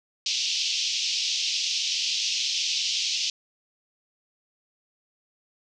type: band-pass noise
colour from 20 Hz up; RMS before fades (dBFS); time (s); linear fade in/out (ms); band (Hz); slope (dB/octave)
white; -27; 0.26-3.3; 2; 2600 to 6000; 48
effects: none